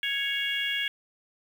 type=harmonic tone with a mistuned harmonic; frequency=554.4 Hz; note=C#5; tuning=in tune; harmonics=3 / 4 / 5 / 6; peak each=-32 / -32 / -32 / -32 dBFS; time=0.03-0.88 s; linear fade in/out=2 ms; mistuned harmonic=5; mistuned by=+20 cents; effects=8-bit